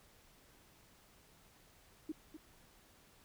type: tone with echo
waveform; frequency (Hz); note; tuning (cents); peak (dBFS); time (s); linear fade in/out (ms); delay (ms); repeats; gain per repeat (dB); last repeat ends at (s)
sine; 311.1; D#4; 0; -37; 2.09-2.12; 5; 250; 1; -10; 2.37
effects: pink hiss -65 dBFS RMS until 3.24 s